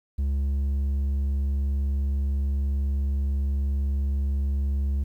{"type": "tone with low-pass filter", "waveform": "square", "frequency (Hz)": 69.5, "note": "C#2", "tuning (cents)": 5, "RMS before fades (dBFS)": -25, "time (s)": [0.18, 5.04], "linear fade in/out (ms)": 10, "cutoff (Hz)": 150, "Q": 0.52, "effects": ["10-bit"]}